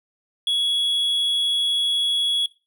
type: tone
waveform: triangle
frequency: 3356 Hz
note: G#7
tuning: 17 cents sharp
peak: -17 dBFS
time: 0.47-2.46 s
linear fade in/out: 2 ms
effects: noise-tail reverb RT60 0.3 s tail -20 dB re dry